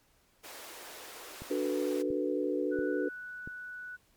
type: high-pass noise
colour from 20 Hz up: pink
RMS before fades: -47 dBFS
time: 0.43-2.03 s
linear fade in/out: 20 ms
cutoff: 360 Hz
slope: 24 dB/octave
type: click train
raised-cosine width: 3 ms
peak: -30 dBFS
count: 4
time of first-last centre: 1.42-3.475 s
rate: 1.46 Hz
type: chord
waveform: sine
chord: B minor seventh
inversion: first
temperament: equal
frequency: 293.7 / 370 / 440 / 493.9 Hz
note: D4 / F#4 / A4 / B4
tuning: 0 / 0 / 0 / 0 cents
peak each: -33 / -34 / -36 / -34 dBFS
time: 1.5-3.09 s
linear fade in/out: 10 ms
type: tone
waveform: sine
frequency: 1480 Hz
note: F#6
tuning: in tune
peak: -40 dBFS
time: 2.71-3.97 s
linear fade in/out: 20 ms
effects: pink hiss -68 dBFS RMS until 4.16 s + MP3 96 kbps